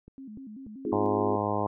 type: click train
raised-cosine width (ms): 3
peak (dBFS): -35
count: 4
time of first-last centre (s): 0.08-0.96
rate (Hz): 3.41
type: tone with vibrato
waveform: sine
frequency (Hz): 239.2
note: A#3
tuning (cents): +45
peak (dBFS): -40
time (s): 0.18-1.06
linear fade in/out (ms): 0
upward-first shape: square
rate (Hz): 5.2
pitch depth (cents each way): 200
type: chord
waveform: sine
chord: F minor seventh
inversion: second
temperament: equal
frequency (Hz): 261.6 / 311.1 / 349.2 / 415.3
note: C4 / Eb4 / F4 / Ab4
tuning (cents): 0 / 0 / 0 / 0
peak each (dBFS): -33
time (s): 0.85-1.36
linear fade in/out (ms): 2
type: harmonic tone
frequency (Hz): 103.83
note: G#2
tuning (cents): 0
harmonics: 1 / 2 / 3 / 4 / 5 / 6 / 7 / 8 / 9 / 10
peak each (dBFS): -35 / -35 / -35 / -35 / -35 / -35 / -35 / -35 / -35 / -35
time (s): 0.92-1.67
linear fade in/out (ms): 5
effects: none